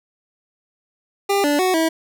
25% pulse tone with pitch steps, 399.1 / 291.1 / 370.7 / 323.9 Hz, G4 / D4 / F#4 / E4, +31 / -15 / +3 / -30 cents, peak -12 dBFS, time 1.29-1.89 s, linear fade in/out 10 ms, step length 150 ms, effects none

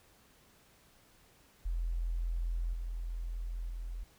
sine tone with level steps, 42.32 Hz, E1, 46 cents sharp, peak -31 / -35 / -37 dBFS, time 1.65-4.04 s, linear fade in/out 10 ms, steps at 2.73 / 3.69 s, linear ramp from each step 5 ms, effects pink hiss -64 dBFS RMS until 4.18 s

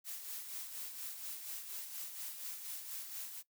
blue noise with tremolo, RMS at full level -43 dBFS, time 0.04-3.43 s, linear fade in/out 50 ms, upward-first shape sine, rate 4.2 Hz, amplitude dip 50%, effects noise-tail reverb RT60 0.1 s tail -17 dB re dry

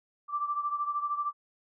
sine beating tone pair, 1170 / 1183 Hz, D6 / D6, -7 / +12 cents, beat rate 13 Hz, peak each -30 / -35 dBFS, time 0.28-1.33 s, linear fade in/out 50 ms, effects none

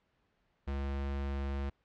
square tone, 69.3 Hz, C#2, in tune, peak -34 dBFS, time 0.67-1.7 s, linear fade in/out 10 ms, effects pink hiss -75 dBFS RMS until 1.84 s + low-pass 3000 Hz 12 dB/octave

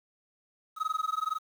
triangle tone with amplitude modulation, 1272 Hz, D#6, 38 cents sharp, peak -23 dBFS, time 0.76-1.4 s, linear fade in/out 50 ms, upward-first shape sine, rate 21.8 Hz, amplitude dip 100%, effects 9-bit

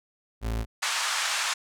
35% pulse tone, 56 Hz, A1, 31 cents sharp, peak -25 dBFS, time 0.41-0.66 s, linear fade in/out 50 ms
pink band-pass noise, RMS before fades -28 dBFS, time 0.82-1.54 s, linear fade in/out 10 ms, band 940 to 8600 Hz, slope 24 dB/octave
effects none

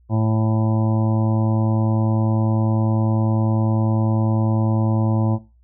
harmonic tone, 110 Hz, A2, in tune, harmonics 1 / 2 / 3 / 5 / 6 / 7 / 8 / 9, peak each -17 / -23 / -27 / -31 / -33 / -34 / -35 / -36 dBFS, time 0.09-5.39 s, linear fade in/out 50 ms, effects noise-tail reverb RT60 0.3 s tail -19 dB re dry + added 60 Hz sine -51 dBFS peak until 5.63 s

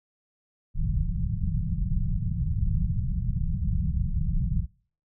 pink low-pass noise, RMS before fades -26 dBFS, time 0.74-4.67 s, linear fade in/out 50 ms, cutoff 190 Hz, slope 96 dB/octave, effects noise-tail reverb RT60 0.5 s tail -24 dB re dry

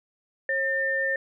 sine tone pair together, 540 / 1802.2 Hz, C#5 / A6, -45 / +41 cents, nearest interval octave + major sixth, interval 2086 cents, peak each -29 / -24 dBFS, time 0.49-1.16 s, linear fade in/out 2 ms, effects none

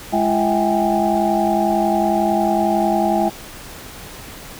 sine tone cluster, 209.3 / 338.4 / 649 / 769 / 820 Hz, G#3 / E4 / E5 / G5 / G#5, +14 / +45 / -27 / -33 / -22 cents, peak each -21 dBFS, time 0.12-3.3 s, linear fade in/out 20 ms, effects pink hiss -36 dBFS RMS until 4.59 s

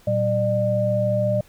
sine tone cluster, 116.4 / 190.7 / 601 Hz, A#2 / G3 / D5, -2 / -47 / +40 cents, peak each -23 / -27 / -20 dBFS, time 0.07-1.41 s, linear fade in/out 5 ms, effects pink hiss -54 dBFS RMS until 1.48 s

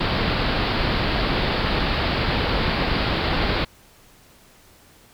pink low-pass noise, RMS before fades -22 dBFS, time 0-3.65 s, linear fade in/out 10 ms, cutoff 4800 Hz, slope 96 dB/octave, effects pink hiss -52 dBFS RMS until 5.13 s

